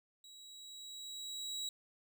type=tone with level ramp; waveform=30% pulse; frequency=3877 Hz; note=B7; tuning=33 cents flat; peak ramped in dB=-52 to -35 dBFS; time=0.24-1.69 s; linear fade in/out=2 ms; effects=none